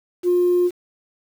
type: tone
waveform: sine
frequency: 355.5 Hz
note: F4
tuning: 31 cents sharp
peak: -13 dBFS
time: 0.23-0.71 s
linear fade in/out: 50 ms
effects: tanh soft clip ceiling -10 dBFS + 7-bit